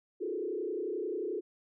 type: tone with frequency modulation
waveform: sine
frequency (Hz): 392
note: G4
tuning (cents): 0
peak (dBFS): -32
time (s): 0.2-1.41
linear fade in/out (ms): 20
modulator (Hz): 31.3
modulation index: 1.9
effects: none

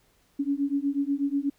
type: beating tone pair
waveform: sine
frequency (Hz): 277.2 / 285.4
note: C#4 / D4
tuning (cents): 0 / -49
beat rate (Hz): 8.2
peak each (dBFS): -27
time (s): 0.39-1.5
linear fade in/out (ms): 10
effects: pink hiss -65 dBFS RMS until 1.58 s

